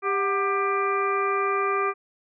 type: harmonic tone with a mistuned harmonic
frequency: 396.3 Hz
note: G4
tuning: 19 cents sharp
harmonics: 1 / 2 / 3 / 4 / 5 / 6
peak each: -26 / -34 / -24 / -36 / -36 / -33 dBFS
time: 0.02-1.94 s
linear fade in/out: 50 ms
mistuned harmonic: 2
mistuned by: -100 cents
effects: none